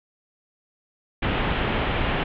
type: low-pass noise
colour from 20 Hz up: pink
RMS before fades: -24 dBFS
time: 1.22-2.24 s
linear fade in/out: 10 ms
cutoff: 3300 Hz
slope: 48 dB/octave
effects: none